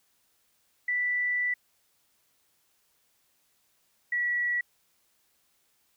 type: tone pair in turn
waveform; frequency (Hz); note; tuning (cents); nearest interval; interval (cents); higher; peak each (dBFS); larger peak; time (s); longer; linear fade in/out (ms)
sine; 1972 / 1938.1; B6 / B6; -3 / -33; unison; 30; first; -25; neither; 0.88-1.54 / 4.12-4.61; first; 5
effects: white hiss -70 dBFS RMS until 5.96 s